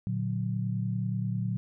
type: chord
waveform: sine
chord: Bb augmented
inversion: none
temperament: equal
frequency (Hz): 116.54 / 146.83 / 185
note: Bb2 / D3 / F#3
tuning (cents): 0 / 0 / 0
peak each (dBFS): -30 / -36 / -32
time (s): 0.07-1.57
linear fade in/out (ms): 0
effects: none